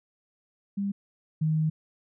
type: tone pair in turn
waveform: sine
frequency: 199.5 / 156.64 Hz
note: G3 / D#3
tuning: +31 / +12 cents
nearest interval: major third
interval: 419 cents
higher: first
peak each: -26 / -22 dBFS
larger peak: second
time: 0.77-0.92 / 1.41-1.7 s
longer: second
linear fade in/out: 10 ms
effects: none